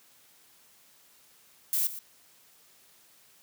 violet noise with echo, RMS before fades -27 dBFS, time 1.73-1.87 s, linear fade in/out 0 ms, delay 120 ms, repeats 1, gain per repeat -13 dB, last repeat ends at 1.99 s, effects white hiss -60 dBFS RMS until 3.42 s + high-pass 80 Hz 12 dB/octave

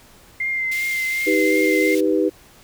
sine tone with vibrato, 2094 Hz, C7, 1 cent sharp, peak -20 dBFS, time 0.4-1.95 s, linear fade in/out 5 ms, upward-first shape triangle, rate 2.7 Hz, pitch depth 24 cents each way
pink high-pass noise, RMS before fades -34 dBFS, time 0.71-2.01 s, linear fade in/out 10 ms, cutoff 2300 Hz, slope 24 dB/octave
sine chord, Eb augmented, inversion none, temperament equal with one note detuned, 314.4 / 392 / 493.9 Hz, Eb4 / G4 / B4, +18 / 0 / 0 cents, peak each -19 / -20 / -21 dBFS, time 1.26-2.3 s, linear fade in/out 20 ms
effects pink hiss -49 dBFS RMS until 2.63 s

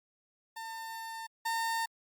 30% pulse tone pair in turn, 901 / 909.9 Hz, A5 / A#5, +41 / -42 cents, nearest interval unison, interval 17 cents, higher second, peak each -37 / -28 dBFS, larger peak second, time 0.56-1.27 / 1.45-1.86 s, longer first, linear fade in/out 10 ms, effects Opus 48 kbps

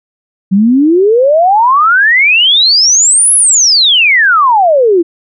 sine exponential two-way sweep, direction up then down, 185 to 11030 to 323.9 Hz, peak -4 dBFS, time 0.51-5.03 s, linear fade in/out 20 ms, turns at 3.34 s, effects none

